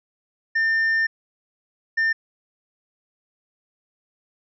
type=tone bursts at uneven times; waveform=triangle; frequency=1800 Hz; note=A6; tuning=39 cents sharp; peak=-16 dBFS; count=2; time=0.55-1.07 / 1.97-2.13 s; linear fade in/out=10 ms; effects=resampled to 16000 Hz